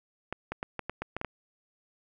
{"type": "clicks", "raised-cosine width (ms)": 0.5, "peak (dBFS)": -18, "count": 9, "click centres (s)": [0.326, 0.52, 0.629, 0.793, 0.896, 1.02, 1.166, 1.214, 1.247], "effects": []}